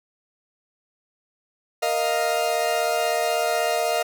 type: chord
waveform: 40% pulse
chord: Bb suspended fourth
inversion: none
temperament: equal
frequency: 466.2 / 622.3 / 698.5 Hz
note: Bb4 / Eb5 / F5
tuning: 0 / 0 / 0 cents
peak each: -27 / -24 / -23 dBFS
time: 1.82-4.03 s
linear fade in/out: 10 ms
effects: none